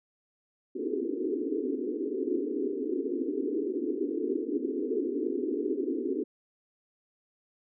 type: band-pass noise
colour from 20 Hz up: white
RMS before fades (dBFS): -31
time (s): 0.75-6.24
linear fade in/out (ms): 10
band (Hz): 250 to 440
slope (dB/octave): 96
effects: none

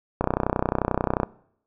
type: click train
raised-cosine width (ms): 1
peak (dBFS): -7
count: 33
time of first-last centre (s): 0.21-1.232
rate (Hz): 31.3
effects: noise-tail reverb RT60 0.7 s tail -22 dB re dry

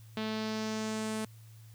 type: tone with low-pass filter sweep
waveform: sawtooth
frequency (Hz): 218.1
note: A3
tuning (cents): -15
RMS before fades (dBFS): -35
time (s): 0.17-1.25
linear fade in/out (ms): 2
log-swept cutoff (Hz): 3700 to 9800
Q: 2.1
effects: added 111 Hz sine -50 dBFS peak until 1.74 s + white hiss -63 dBFS RMS until 1.74 s

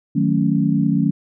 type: chord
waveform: sine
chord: D# half-diminished seventh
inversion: none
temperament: equal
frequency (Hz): 155.56 / 185 / 220 / 277.2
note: D#3 / F#3 / A3 / C#4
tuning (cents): 0 / 0 / 0 / 0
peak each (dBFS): -20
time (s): 0.15-1.11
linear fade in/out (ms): 10
effects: none

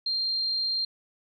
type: tone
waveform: sine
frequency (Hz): 4186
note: C8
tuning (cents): 0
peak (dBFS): -25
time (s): 0.06-0.85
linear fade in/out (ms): 5
effects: none

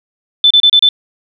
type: tone bursts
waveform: sine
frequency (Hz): 3520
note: A7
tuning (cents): 0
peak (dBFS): -4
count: 5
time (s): 0.44-0.889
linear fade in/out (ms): 2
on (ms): 65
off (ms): 31
effects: none

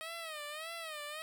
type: tone with vibrato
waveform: 10% pulse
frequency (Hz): 629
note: D#5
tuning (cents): +19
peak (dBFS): -33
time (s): 0.01-1.22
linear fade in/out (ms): 0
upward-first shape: sine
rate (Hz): 1.7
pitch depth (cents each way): 120
effects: none

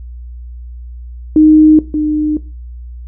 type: tone pair in turn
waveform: sine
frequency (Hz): 309.2 / 303.7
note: D#4 / D#4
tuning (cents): -11 / -42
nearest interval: unison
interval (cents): 31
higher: first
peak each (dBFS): -3 / -11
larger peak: first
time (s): 1.36-1.79 / 1.94-2.37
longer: neither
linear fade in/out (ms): 2
effects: noise-tail reverb RT60 0.3 s tail -17 dB re dry + added 60 Hz sine -26 dBFS peak until 3.07 s

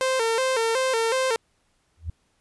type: tone with vibrato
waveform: sawtooth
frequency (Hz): 486.8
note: B4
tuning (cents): -25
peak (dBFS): -17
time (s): 0.01-1.36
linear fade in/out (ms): 0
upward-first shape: square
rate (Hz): 2.7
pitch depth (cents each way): 120
type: tone with exponential growth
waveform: sine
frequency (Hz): 82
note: E2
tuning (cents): -9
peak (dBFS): -23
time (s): 1.97-2.1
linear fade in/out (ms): 5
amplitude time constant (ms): 27
effects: pink hiss -68 dBFS RMS until 2.4 s + resampled to 24000 Hz

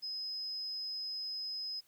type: tone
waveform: sine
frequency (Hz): 5070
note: D#8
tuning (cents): +32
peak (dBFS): -37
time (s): 0.02-1.81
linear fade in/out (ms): 20
effects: white hiss -69 dBFS RMS until 1.87 s

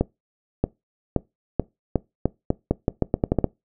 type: accelerating click train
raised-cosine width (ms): 2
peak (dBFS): -5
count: 15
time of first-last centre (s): 0.01-3.443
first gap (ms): 630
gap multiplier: 0.83
effects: noise-tail reverb RT60 0.2 s tail -22 dB re dry

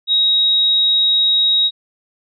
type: tone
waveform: sine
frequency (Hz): 3796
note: A#7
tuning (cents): +31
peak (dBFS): -11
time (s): 0.07-1.71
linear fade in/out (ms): 50
effects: none

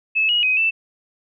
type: tone with pitch steps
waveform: sine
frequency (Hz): 2603 / 2896 / 2520 / 2653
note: E7 / F#7 / D#7 / E7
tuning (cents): -22 / -38 / +21 / +10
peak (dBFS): -15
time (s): 0.15-0.71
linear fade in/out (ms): 20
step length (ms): 140
effects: none

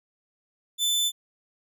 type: tone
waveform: sawtooth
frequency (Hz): 3520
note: A7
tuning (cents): 0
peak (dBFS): -19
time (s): 0.78-1.12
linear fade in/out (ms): 50
effects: none

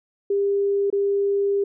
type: tone with dropouts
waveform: sine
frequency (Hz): 400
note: G4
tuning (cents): +35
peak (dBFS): -18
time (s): 0.3-1.64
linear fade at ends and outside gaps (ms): 5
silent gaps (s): 0.902-0.926
effects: none

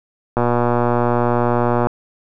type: click train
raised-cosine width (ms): 1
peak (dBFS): -3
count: 181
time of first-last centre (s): 0.37-1.87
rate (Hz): 120
effects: none

